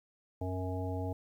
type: harmonic tone with a mistuned harmonic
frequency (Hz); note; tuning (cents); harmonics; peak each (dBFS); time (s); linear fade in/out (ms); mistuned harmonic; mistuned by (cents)
92.5; F#2; 0; 1 / 3 / 5 / 7 / 9; -35 / -40 / -42 / -43 / -45; 0.41-1.13; 5; 3; -24
effects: 11-bit